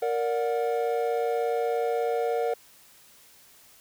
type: chord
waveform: triangle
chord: Bb augmented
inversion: none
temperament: just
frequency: 466.2 / 582.7 / 728.4 Hz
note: Bb4 / D5 / F#5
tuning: 0 / -14 / -27 cents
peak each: -24 / -30 / -28 dBFS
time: 0.02-2.54 s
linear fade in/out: 5 ms
effects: white hiss -55 dBFS RMS until 3.8 s